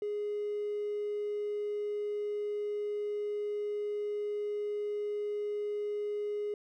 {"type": "tone with hard clipping", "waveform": "triangle", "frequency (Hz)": 415.3, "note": "G#4", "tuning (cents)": 0, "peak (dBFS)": -32, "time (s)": [0.02, 6.54], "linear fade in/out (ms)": 2, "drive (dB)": 3, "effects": []}